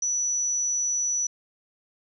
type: tone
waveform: sine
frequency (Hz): 5920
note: F#8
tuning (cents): 0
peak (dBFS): -23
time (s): 0.02-1.27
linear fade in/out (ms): 5
effects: none